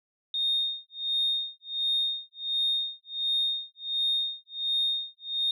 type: tone with tremolo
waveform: sine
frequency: 3685 Hz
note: A#7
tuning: 21 cents flat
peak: -22 dBFS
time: 0.34-5.51 s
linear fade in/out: 2 ms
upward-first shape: sine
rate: 1.4 Hz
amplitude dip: 100%
effects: tanh soft clip ceiling -18 dBFS